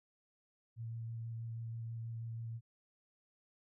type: tone with vibrato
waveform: sine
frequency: 114.6 Hz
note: A#2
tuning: 29 cents flat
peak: -40 dBFS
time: 0.76-2.61 s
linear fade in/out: 50 ms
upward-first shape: square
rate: 6.2 Hz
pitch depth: 10 cents each way
effects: none